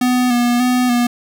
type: tone with vibrato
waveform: square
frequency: 245.5 Hz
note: B3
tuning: 10 cents flat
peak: -13 dBFS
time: 0.01-1.07 s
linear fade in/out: 5 ms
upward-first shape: square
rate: 1.7 Hz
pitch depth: 29 cents each way
effects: none